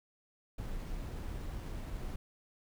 brown noise with sample-and-hold, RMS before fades -40 dBFS, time 0.58-2.16 s, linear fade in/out 5 ms, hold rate 11025 Hz, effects none

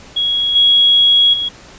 sine tone with level steps, 3322 Hz, G#7, in tune, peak -13 / -7 / -16 dBFS, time 0.16-1.49 s, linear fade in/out 10 ms, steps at 0.55 / 1.33 s, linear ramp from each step 10 ms, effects pink hiss -39 dBFS RMS until 1.78 s + resampled to 16000 Hz

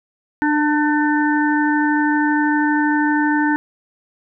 harmonic tone with a mistuned harmonic, 297.9 Hz, D4, 25 cents sharp, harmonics 1 / 3 / 5 / 6, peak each -16 / -21 / -23 / -24 dBFS, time 0.42-3.56 s, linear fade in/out 0 ms, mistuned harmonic 5, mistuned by +22 cents, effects none

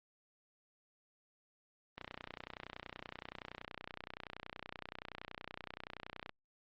click train, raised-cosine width 0.3 ms, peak -27 dBFS, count 133, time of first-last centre 1.98-6.294 s, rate 30.6 Hz, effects low-pass 4000 Hz 12 dB/octave + Opus 32 kbps

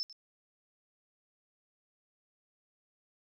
sine tone with echo, 5274 Hz, E8, in tune, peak -32 dBFS, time 0-0.03 s, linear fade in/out 0 ms, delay 97 ms, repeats 1, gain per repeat -15 dB, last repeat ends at 0.127 s, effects none

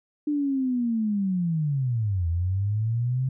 sine linear two-way sweep, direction down then up, 300 to 82 to 133.2 Hz, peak -22 dBFS, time 0.27-3.29 s, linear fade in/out 5 ms, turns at 2.28 s, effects none

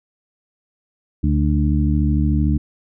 harmonic tone with a mistuned harmonic, 73.42 Hz, D2, in tune, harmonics 1 / 2 / 3 / 4, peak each -17 / -20 / -22 / -23 dBFS, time 1.23-2.58 s, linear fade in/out 10 ms, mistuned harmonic 4, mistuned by +24 cents, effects none

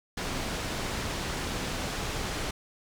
pink low-pass noise, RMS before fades -33 dBFS, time 0.17-2.51 s, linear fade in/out 5 ms, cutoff 7100 Hz, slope 12 dB/octave, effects none

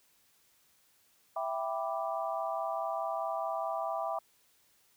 sine chord, E minor seventh, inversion none, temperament equal, 659.3 / 784 / 987.8 / 1174.7 Hz, E5 / G5 / B5 / D6, 0 / 0 / 0 / 0 cents, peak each -35 / -37 / -40 / -39 dBFS, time 1.36-4.19 s, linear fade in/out 5 ms, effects white hiss -68 dBFS RMS until 4.96 s

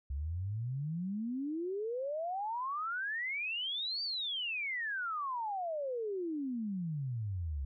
sine exponential two-way sweep, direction up then down, 66 to 4680 to 66 Hz, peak -34 dBFS, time 0.1-7.65 s, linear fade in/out 5 ms, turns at 4.03 s, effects none

